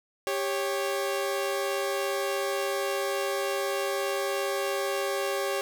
sawtooth tone pair together, 395.2 / 552.6 Hz, G4 / C#5, +14 / -6 cents, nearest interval tritone, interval 580 cents, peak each -26 dBFS, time 0.27-5.61 s, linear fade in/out 0 ms, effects none

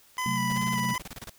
click train, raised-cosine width 0.2 ms, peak -30 dBFS, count 26, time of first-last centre 0.17-0.758 s, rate 42.5 Hz
25% pulse tone with vibrato, 1000 Hz, B5, 21 cents sharp, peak -24 dBFS, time 0.18-0.98 s, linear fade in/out 2 ms, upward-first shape square, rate 2.6 Hz, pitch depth 21 cents each way
sine chord, F# diminished, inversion second, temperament equal, 130.81 / 185 / 220 Hz, C3 / F#3 / A3, 0 / 0 / 0 cents, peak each -32 dBFS, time 0.26-0.94 s, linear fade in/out 2 ms
pink noise bursts, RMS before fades -40 dBFS, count 15, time 0.5-1.297 s, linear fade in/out 2 ms, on 27 ms, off 28 ms
effects white hiss -58 dBFS RMS until 1.38 s

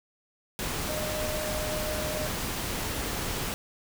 sine tone in noise, 613 Hz, D#5, 26 cents flat, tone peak -33 dBFS, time 0.89-2.27 s, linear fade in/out 0 ms, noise pink, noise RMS -32 dBFS, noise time 0.59-3.54 s, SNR -4 dB, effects none

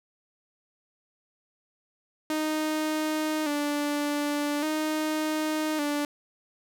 sawtooth tone with vibrato, 300.7 Hz, D4, 41 cents sharp, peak -22 dBFS, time 2.3-6.05 s, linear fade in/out 2 ms, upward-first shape square, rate 0.43 Hz, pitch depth 51 cents each way, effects none

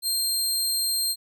20% pulse tone, 4186 Hz, C8, in tune, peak -17 dBFS, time 0.02-1.16 s, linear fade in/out 50 ms, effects none

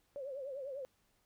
sine tone with vibrato, 544 Hz, C#5, 33 cents flat, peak -40 dBFS, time 0.16-0.85 s, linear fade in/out 0 ms, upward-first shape triangle, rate 10 Hz, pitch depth 130 cents each way, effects pink hiss -75 dBFS RMS until 1.25 s

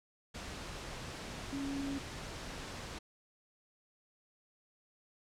sine tone in noise, 277.2 Hz, C#4, in tune, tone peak -36 dBFS, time 1.52-1.99 s, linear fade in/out 10 ms, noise pink, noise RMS -44 dBFS, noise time 0.34-2.99 s, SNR +5 dB, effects low-pass 7000 Hz 12 dB/octave

